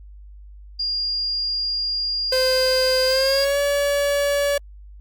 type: tone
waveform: sine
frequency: 4819 Hz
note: D8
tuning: 44 cents sharp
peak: -21 dBFS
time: 0.79-3.45 s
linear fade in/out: 10 ms
type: tone with pitch glide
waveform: 45% pulse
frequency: 517 to 570.3 Hz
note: C5 to C#5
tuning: -21 to +49 cents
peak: -18 dBFS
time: 2.32-4.58 s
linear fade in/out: 5 ms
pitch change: +170 cents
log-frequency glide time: 3.06-3.59 s
effects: added 50 Hz sine -39 dBFS peak until 5 s + Opus 48 kbps